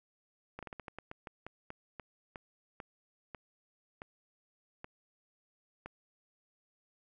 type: slowing click train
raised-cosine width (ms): 0.5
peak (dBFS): -28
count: 18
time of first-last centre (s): 0.59-5.86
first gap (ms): 37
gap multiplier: 1.23
effects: none